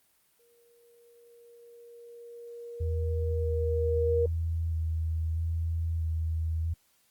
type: tone with exponential growth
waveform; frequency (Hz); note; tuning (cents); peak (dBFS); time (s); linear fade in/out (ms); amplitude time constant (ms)
sine; 472.1; A#4; +22; -23; 0.39-4.26; 5; 840
type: tone with vibrato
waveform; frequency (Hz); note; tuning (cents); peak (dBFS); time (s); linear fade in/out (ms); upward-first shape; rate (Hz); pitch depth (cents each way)
sine; 81.5; E2; -19; -27; 2.8-6.74; 10; square; 0.78; 18
effects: white hiss -68 dBFS RMS until 7.1 s + Opus 32 kbps